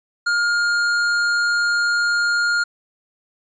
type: tone with hard clipping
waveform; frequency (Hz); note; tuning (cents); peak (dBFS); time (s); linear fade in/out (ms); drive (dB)
triangle; 1414; F6; +21; -18; 0.26-2.64; 10; 15
effects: resampled to 16000 Hz